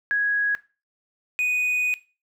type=tone pair in turn; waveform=sine / triangle; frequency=1661.2 / 2484 Hz; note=G#6 / D#7; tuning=0 / -3 cents; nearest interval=perfect fifth; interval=697 cents; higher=second; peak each=-19 dBFS; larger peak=neither; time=0.11-0.55 / 1.39-1.94 s; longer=second; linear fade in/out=0 ms; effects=noise-tail reverb RT60 0.3 s tail -17 dB re dry